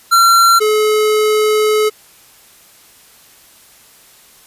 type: tone pair in turn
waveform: square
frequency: 1365 / 428 Hz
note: F6 / A4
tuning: -40 / -48 cents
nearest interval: octave + minor sixth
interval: 2008 cents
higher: first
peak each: -7 / -11 dBFS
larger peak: first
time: 0.11-0.6 / 0.6-1.9 s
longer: second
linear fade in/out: 20 ms
effects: white hiss -45 dBFS RMS until 4.46 s + resampled to 32000 Hz